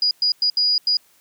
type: tone bursts at uneven times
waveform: sine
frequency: 4900 Hz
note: D#8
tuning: 27 cents flat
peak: -15 dBFS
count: 5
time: 0.02-0.11 / 0.22-0.32 / 0.42-0.5 / 0.57-0.78 / 0.87-0.97 s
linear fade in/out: 2 ms
effects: white hiss -57 dBFS RMS until 1.2 s + high-pass 100 Hz 12 dB/octave